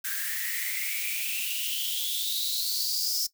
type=noise with high-pass filter sweep; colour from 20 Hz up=blue; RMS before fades=-30 dBFS; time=0.04-3.27 s; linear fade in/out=10 ms; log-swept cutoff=1600 to 5300 Hz; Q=9.8; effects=noise-tail reverb RT60 0.1 s tail -17 dB re dry